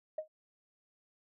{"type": "tone with exponential decay", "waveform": "sine", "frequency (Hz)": 622.3, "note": "D#5", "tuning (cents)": 0, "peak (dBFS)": -30, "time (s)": [0.18, 0.28], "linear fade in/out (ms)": 5, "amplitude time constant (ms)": 21, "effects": ["tanh soft clip ceiling -26 dBFS"]}